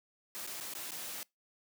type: noise with dropouts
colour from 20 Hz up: white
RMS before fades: -42 dBFS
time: 0.35-1.23 s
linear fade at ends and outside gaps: 0 ms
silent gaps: 0.466-0.474 / 0.602-0.609 / 0.737-0.751 / 0.908-0.918 s
effects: noise-tail reverb RT60 0.2 s tail -25 dB re dry + high-pass 150 Hz 12 dB/octave